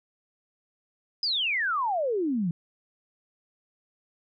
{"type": "exponential sweep", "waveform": "sine", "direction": "down", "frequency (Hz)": [5100, 159.6], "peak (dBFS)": -24, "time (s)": [1.23, 2.51], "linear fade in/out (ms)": 2, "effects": []}